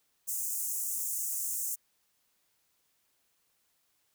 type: high-pass noise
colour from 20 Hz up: pink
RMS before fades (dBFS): -34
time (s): 0.27-1.76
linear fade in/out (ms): 20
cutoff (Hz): 6600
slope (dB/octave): 48
effects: white hiss -74 dBFS RMS until 4.14 s